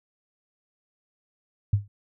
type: tone with exponential decay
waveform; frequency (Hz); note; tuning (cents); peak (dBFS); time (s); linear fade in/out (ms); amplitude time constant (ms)
sine; 101.7; G#2; -36; -14; 1.73-1.88; 5; 31
effects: none